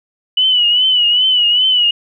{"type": "tone with vibrato", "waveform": "sine", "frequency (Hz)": 2960, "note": "F#7", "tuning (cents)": 0, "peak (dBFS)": -9, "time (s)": [0.37, 1.91], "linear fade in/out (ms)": 5, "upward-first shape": "triangle", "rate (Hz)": 2.5, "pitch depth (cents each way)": 79, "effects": []}